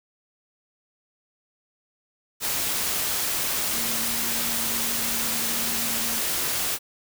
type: tone in noise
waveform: sine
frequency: 230 Hz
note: A#3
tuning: 23 cents flat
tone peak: -37 dBFS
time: 3.72-6.22 s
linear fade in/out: 50 ms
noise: white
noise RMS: -26 dBFS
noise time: 2.4-6.79 s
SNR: -14 dB
effects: none